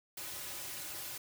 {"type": "noise with comb filter", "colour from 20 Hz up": "white", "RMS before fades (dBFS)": -43, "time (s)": [0.17, 1.18], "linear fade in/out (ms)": 5, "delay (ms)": 4.4, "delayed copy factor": -0.8, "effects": []}